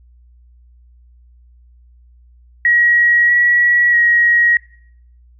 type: tone with pitch steps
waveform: sine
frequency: 1905 / 1927 / 1895 Hz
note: A#6 / B6 / A#6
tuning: +37 / -43 / +28 cents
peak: -9 dBFS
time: 2.65-4.57 s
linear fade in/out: 2 ms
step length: 640 ms
effects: noise-tail reverb RT60 0.7 s tail -23 dB re dry + added 60 Hz sine -44 dBFS peak until 5.39 s